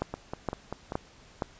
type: two click trains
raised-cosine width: 1 ms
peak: -14 / -19 dBFS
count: 4 / 5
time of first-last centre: 0.02-1.422 / 0.14-0.921 s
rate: 2.14 / 5.12 Hz
effects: pink hiss -55 dBFS RMS until 1.59 s + resampled to 16000 Hz